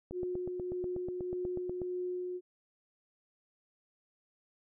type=click train; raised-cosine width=2 ms; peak=-28 dBFS; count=15; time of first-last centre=0.11-1.817 s; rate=8.2 Hz
type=tone with tremolo; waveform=sine; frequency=361.3 Hz; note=F#4; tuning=41 cents flat; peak=-33 dBFS; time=0.12-2.41 s; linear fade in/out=50 ms; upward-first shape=sine; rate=1.7 Hz; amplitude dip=25%
effects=none